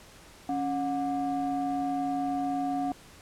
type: ring-modulated tone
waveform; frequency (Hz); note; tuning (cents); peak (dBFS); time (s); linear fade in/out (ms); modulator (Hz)
triangle; 224.6; A3; +36; -22; 0.49-2.92; 2; 502
effects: pink hiss -52 dBFS RMS until 3.21 s + low-pass 11000 Hz 12 dB/octave